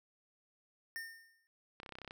square tone with exponential decay, 1818 Hz, A#6, 44 cents flat, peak -39 dBFS, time 0.96-1.47 s, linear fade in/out 0 ms, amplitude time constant 110 ms
clicks, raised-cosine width 0.3 ms, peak -31 dBFS, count 11, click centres 1.801 / 1.832 / 1.862 / 1.892 / 1.923 / 1.954 / 1.986 / 2.017 / 2.047 / 2.077 / 2.109 s
effects none

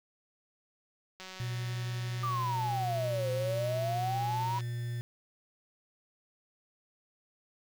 click train, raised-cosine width 0.2 ms, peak -28 dBFS, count 638, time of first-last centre 1.2-4.606 s, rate 187 Hz
triangle tone with pitch glide, 120.9 to 119.37 Hz, B2 to A#2, -36 to +42 cents, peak -31 dBFS, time 1.4-5.01 s, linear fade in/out 0 ms, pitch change -22 cents, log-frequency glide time 2.24-4.24 s
sine exponential two-way sweep, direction down then up, 1200 to 511 to 975 Hz, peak -31 dBFS, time 2.23-4.59 s, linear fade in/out 5 ms, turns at 3.31 s
effects 8-bit

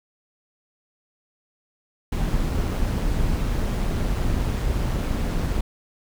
brown noise with amplitude modulation, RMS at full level -21 dBFS, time 2.12-5.61 s, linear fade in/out 5 ms, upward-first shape sine, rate 190 Hz, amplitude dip 45%, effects none

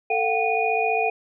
sine tone cluster, 445.3 / 706 / 761 / 2459 Hz, A4 / F5 / F#5 / D#7, +21 / +19 / +48 / -21 cents, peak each -25 dBFS, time 0.1-1.1 s, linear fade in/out 5 ms, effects none

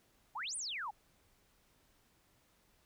sine exponential two-way sweep, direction up then down, 767 to 9900 to 767 Hz, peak -38 dBFS, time 0.35-0.91 s, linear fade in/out 10 ms, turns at 0.56 s, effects pink hiss -71 dBFS RMS until 2.85 s

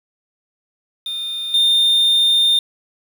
triangle tone with level steps, 3627 Hz, A#7, 48 cents flat, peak -21 / -10 dBFS, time 1.06-2.59 s, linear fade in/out 2 ms, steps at 1.54 s, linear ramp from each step 2 ms, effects 7-bit

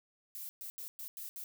violet noise bursts at uneven times, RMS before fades -44 dBFS, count 6, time 0.35-0.49 / 0.61-0.7 / 0.78-0.88 / 0.99-1.08 / 1.17-1.29 / 1.36-1.44 s, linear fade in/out 0 ms, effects none

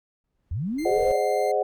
brown noise with exponential growth, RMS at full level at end -37 dBFS, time 0.24-1.12 s, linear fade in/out 1 ms, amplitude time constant 190 ms
sine linear sweep, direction up, 67.1 to 599 Hz, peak -25 dBFS, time 0.51-1.18 s, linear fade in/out 5 ms
sawtooth tone, 2093 Hz, C7, in tune, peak -35 dBFS, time 0.78-1.52 s, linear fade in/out 10 ms
sine chord, Ab dominant seventh, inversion none, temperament equal with one note detuned, 415.3 / 523.3 / 611.6 / 740 Hz, Ab4 / C5 / Eb5 / Gb5, 0 / 0 / -30 / 0 cents, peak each -26 dBFS, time 0.85-1.63 s, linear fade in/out 5 ms
effects none

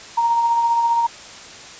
sine tone with tremolo, 932.3 Hz, A#5, in tune, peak -13 dBFS, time 0.17-1.07 s, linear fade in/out 10 ms, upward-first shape sine, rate 15 Hz, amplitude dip 35%, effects white hiss -38 dBFS RMS until 1.79 s + resampled to 16000 Hz

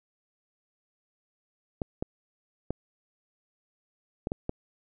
clicks, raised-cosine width 2 ms, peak -16 dBFS, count 6, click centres 1.818 / 2.025 / 2.706 / 4.271 / 4.319 / 4.494 s, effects none

